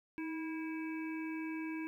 harmonic tone with a mistuned harmonic, 325.8 Hz, E4, 20 cents flat, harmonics 1 / 3 / 5 / 7 / 8, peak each -38 / -51 / -51 / -49 / -53 dBFS, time 0.18-1.87 s, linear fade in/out 0 ms, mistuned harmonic 1, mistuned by -44 cents, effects 12-bit

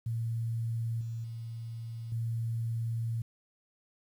sine tone with level steps, 114.8 Hz, A#2, 26 cents flat, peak -30 / -34 / -37 / -30 dBFS, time 0.06-3.22 s, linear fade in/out 5 ms, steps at 1.01 / 1.24 / 2.12 s, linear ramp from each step 2 ms, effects 10-bit

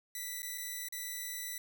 5% pulse tone with dropouts, 1975.5 Hz, B6, in tune, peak -28 dBFS, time 0.15-1.58 s, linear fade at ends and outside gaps 2 ms, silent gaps 0.421-0.429 / 0.577-0.581 / 0.886-0.924 s, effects 11-bit

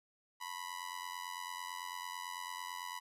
sawtooth tone with amplitude modulation, 987.8 Hz, B5, in tune, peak -34 dBFS, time 0.4-3 s, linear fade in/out 20 ms, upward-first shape sine, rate 89 Hz, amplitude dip 90%, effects resampled to 32000 Hz

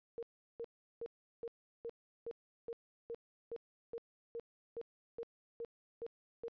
sine tone bursts, 465.3 Hz, A#4, 3 cents flat, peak -40 dBFS, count 16, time 0.18-6.482 s, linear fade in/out 0 ms, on 47 ms, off 370 ms, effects resampled to 11025 Hz

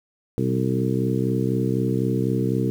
harmonic tone with a mistuned harmonic, 64 Hz, C2, 38 cents flat, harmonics 2 / 3 / 4 / 5 / 6 / 7, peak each -24 / -26 / -27 / -28 / -29 / -29 dBFS, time 0.38-2.7 s, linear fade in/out 0 ms, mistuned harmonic 2, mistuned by -51 cents, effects 8-bit

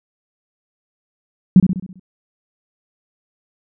sine tone with echo, 184.9 Hz, F#3, 1 cent flat, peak -3 dBFS, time 1.56-1.6 s, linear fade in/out 2 ms, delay 66 ms, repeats 6, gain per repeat -6 dB, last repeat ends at 1.996 s, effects none

